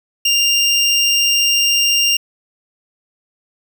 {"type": "tone", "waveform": "25% pulse", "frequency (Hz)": 2794, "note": "F7", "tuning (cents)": 0, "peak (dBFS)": -8, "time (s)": [0.25, 2.17], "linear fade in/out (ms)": 5, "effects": []}